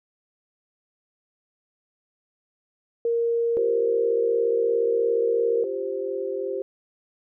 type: tone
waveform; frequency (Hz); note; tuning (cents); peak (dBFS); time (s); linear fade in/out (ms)
sine; 466.2; A#4; 0; -20; 3.05-5.64; 2
type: chord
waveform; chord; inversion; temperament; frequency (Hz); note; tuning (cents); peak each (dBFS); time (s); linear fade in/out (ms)
sine; F suspended second; none; equal; 349.2 / 392 / 523.3; F4 / G4 / C5; 0 / 0 / 0; -34 / -28 / -30; 3.57-6.62; 0
effects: none